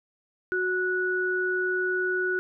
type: tone pair together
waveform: sine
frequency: 368.2 / 1471 Hz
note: F#4 / F#6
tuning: -8 / -11 cents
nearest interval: 2 octaves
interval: 2397 cents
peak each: -27 / -26 dBFS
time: 0.52-2.39 s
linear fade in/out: 0 ms
effects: none